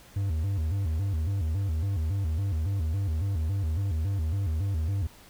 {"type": "tone with vibrato", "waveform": "triangle", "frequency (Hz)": 88.3, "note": "F2", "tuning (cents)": 20, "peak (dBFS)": -23, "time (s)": [0.16, 5.07], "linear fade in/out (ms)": 5, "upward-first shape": "square", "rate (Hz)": 3.6, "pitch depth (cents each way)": 200, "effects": ["pink hiss -53 dBFS RMS until 5.29 s"]}